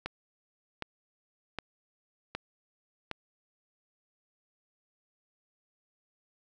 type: click train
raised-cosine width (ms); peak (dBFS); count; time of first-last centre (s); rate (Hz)
0.3; -18; 5; 0.06-3.113; 1.31
effects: none